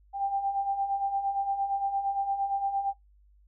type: beating tone pair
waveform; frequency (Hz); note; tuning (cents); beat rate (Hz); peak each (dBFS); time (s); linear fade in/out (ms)
sine; 784 / 792.7; G5 / G5; 0 / +19; 8.7; -34 / -27; 0.13-2.94; 50
effects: noise-tail reverb RT60 0.2 s tail -25 dB re dry + added 50 Hz sine -57 dBFS peak until 3.47 s